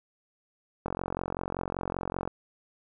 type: click train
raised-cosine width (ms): 1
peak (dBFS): -17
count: 65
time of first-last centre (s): 0.86-2.276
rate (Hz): 45.2
effects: none